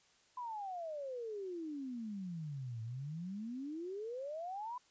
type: exponential two-way sweep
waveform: sine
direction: down then up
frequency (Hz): 1015 to 109.8 to 1015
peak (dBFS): -40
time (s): 0.37-4.78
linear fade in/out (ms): 5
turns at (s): 2.82
effects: white hiss -69 dBFS RMS until 4.9 s + resampled to 16000 Hz